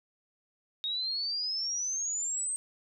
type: exponential sweep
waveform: sine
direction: up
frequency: 3729 to 8420 Hz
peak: -30 dBFS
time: 0.84-2.56 s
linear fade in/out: 0 ms
effects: none